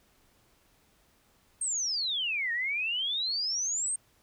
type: exponential two-way sweep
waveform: sine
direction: down then up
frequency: 8700 to 1828 to 8700 Hz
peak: -28 dBFS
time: 1.61-3.96 s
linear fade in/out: 5 ms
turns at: 2.52 s
effects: pink hiss -66 dBFS RMS until 4.22 s